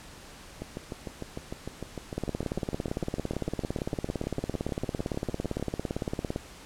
two click trains, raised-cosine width 2 ms, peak -21 / -16 dBFS, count 34 / 75, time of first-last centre 0.62-5.597 / 2.18-6.361 s, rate 6.63 / 17.7 Hz, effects pink hiss -48 dBFS RMS until 6.65 s + low-pass 10000 Hz 12 dB/octave

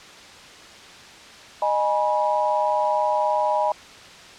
sine tone cluster, 615 / 832 / 971 Hz, D#5 / G#5 / B5, -20 / +3 / -30 cents, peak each -23 dBFS, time 1.62-3.72 s, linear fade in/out 2 ms, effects white hiss -43 dBFS RMS until 4.38 s + low-pass 5000 Hz 12 dB/octave

